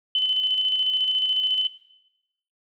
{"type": "tone with tremolo", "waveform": "sine", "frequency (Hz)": 3033, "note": "F#7", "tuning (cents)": 42, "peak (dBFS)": -18, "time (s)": [0.15, 1.67], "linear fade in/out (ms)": 2, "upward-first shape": "square", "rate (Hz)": 14, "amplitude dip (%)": 35, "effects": ["noise-tail reverb RT60 0.9 s tail -17 dB re dry"]}